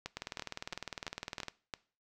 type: two click trains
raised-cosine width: 0.2 ms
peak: -21 / -21 dBFS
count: 27 / 6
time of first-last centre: 0.17-1.483 / 0.06-1.738 s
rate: 19.8 / 2.98 Hz
effects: noise-tail reverb RT60 0.4 s tail -20 dB re dry